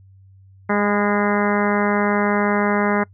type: harmonic tone with a mistuned harmonic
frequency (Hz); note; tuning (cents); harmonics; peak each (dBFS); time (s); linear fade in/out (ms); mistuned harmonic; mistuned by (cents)
205.6; G#3; -17; 1 / 2 / 3 / 4 / 5 / 6 / 7 / 8 / 9 / 10; -20 / -23 / -25 / -26 / -27 / -28 / -28 / -29 / -30 / -30; 0.69-3.04; 10; 5; -23
effects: noise-tail reverb RT60 0.1 s tail -24 dB re dry + added 96 Hz sine -45 dBFS peak until 3.13 s